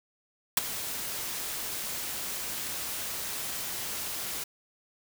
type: noise with ADSR envelope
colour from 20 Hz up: white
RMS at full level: -20 dBFS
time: 0.57-4.44 s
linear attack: 4 ms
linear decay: 18 ms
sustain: -15 dB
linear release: 6 ms
effects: none